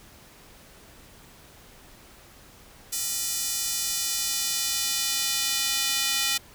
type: tone with high-pass filter sweep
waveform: square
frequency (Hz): 272.2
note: C#4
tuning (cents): -31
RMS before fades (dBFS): -27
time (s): 2.92-6.38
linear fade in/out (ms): 10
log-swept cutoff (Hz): 6700 to 3100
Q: 1
effects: pink hiss -51 dBFS RMS until 6.54 s